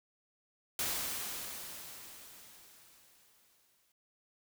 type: noise with exponential decay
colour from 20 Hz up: white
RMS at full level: -34 dBFS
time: 0.79-3.92 s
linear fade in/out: 2 ms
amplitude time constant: 680 ms
effects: none